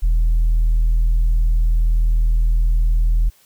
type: tone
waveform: sine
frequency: 40.34 Hz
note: E1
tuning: 37 cents flat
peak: -10 dBFS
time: 0.02-3.3 s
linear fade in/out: 20 ms
effects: tanh soft clip ceiling -11 dBFS + white hiss -54 dBFS RMS until 3.45 s